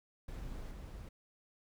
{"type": "noise with level steps", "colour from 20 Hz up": "brown", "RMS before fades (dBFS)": [-44, -47], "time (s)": [0.28, 1.09], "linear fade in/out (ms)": 5, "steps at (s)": 0.71, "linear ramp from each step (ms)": 5, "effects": []}